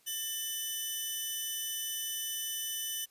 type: tone pair together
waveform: 10% pulse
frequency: 1781 / 2995 Hz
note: A6 / F#7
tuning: +21 / +20 cents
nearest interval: major sixth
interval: 899 cents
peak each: -36 / -26 dBFS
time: 0.06-3.06 s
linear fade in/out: 20 ms
effects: white hiss -67 dBFS RMS until 3.1 s + resampled to 32000 Hz